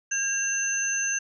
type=tone cluster; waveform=sine; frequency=1610 / 2737 / 6200 Hz; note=G6 / F7 / G8; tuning=+46 / -36 / -20 cents; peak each=-29 / -33 / -26 dBFS; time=0.11-1.19 s; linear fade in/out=10 ms; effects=none